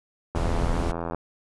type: noise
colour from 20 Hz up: brown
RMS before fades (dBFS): -25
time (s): 0.35-0.92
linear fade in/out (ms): 10
type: click train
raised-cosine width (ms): 1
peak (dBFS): -16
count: 68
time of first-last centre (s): 0.35-1.147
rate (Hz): 84.1
effects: resampled to 24000 Hz